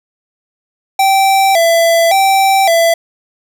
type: tone with vibrato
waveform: square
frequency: 721 Hz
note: F#5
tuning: 45 cents flat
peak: -8 dBFS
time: 0.99-2.94 s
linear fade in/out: 5 ms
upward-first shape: square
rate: 0.89 Hz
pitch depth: 130 cents each way
effects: none